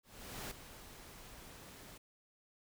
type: noise with ADSR envelope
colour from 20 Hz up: pink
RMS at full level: -43 dBFS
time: 0.03-1.98 s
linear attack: 480 ms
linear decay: 7 ms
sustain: -11 dB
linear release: 8 ms
effects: none